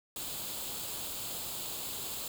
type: noise with comb filter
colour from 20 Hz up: white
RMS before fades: -39 dBFS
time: 0.16-2.28 s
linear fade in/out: 2 ms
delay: 0.26 ms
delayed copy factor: +0.6
effects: none